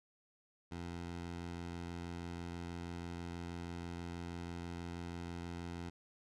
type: tone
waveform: 15% pulse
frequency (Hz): 86.2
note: F2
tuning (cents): -22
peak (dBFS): -36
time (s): 0.71-5.9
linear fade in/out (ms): 10
effects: low-pass 7000 Hz 12 dB/octave